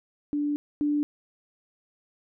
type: tone pair in turn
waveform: sine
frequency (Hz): 292.5 / 294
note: D4 / D4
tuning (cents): -7 / +2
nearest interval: unison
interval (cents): 9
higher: second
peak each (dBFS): -24 / -22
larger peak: second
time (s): 0.33-0.56 / 0.81-1.03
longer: first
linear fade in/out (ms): 0
effects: none